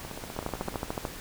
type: two click trains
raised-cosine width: 1 ms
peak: -24 / -16 dBFS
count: 12 / 10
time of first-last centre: 0.05-0.742 / 0.39-1.052 s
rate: 15.9 / 13.6 Hz
effects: pink hiss -42 dBFS RMS until 1.2 s